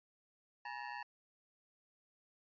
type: ring-modulated tone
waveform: 25% pulse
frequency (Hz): 896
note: A5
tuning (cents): +31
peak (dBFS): -36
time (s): 0.65-1.03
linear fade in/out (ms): 5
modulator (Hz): 63.6
effects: resampled to 11025 Hz